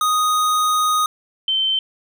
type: tone pair in turn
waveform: square / sine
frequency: 1244.5 / 3096 Hz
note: D#6 / G7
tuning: 0 / -22 cents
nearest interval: octave + major third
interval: 1578 cents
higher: second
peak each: -16 dBFS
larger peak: neither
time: 0.01-1.06 / 1.48-1.79 s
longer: first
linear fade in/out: 2 ms
effects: none